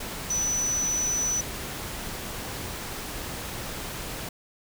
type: tone in noise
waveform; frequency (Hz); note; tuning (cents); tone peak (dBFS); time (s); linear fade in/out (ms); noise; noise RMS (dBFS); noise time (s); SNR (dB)
sine; 5970; F#8; +15; -24; 0.3-1.41; 5; pink; -35; 0-4.29; +8
effects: none